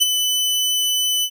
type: tone with ADSR envelope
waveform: sawtooth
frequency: 3001 Hz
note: F#7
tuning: 24 cents sharp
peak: -7 dBFS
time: 0-1.3 s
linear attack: 22 ms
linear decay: 20 ms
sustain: -7 dB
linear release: 64 ms
effects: none